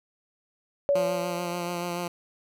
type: tone with exponential decay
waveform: sine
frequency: 566 Hz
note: C#5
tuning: 36 cents sharp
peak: -18 dBFS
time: 0.89-2 s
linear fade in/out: 0 ms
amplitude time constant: 240 ms
type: tone with vibrato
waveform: 10% pulse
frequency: 174.61 Hz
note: F3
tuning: in tune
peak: -21 dBFS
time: 0.95-2.08 s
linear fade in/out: 5 ms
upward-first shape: sine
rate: 6.9 Hz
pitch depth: 22 cents each way
effects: none